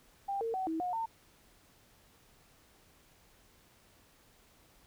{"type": "tone with pitch steps", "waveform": "sine", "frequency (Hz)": [793, 456, 755, 322.6, 722, 905], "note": ["G5", "A#4", "F#5", "E4", "F#5", "A5"], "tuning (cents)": [20, -38, 35, -37, -43, 48], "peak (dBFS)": -32, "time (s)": [0.28, 1.06], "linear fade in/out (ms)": 10, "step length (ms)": 130, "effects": ["pink hiss -64 dBFS RMS until 4.86 s"]}